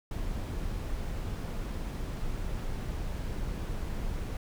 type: noise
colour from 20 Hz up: brown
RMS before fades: -34 dBFS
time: 0.11-4.37 s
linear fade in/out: 2 ms
effects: none